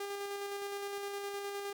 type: tone with tremolo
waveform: sawtooth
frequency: 401.8 Hz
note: G4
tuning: 43 cents sharp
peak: -33 dBFS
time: 0-1.73 s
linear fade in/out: 5 ms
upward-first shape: square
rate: 9.7 Hz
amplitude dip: 25%
effects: none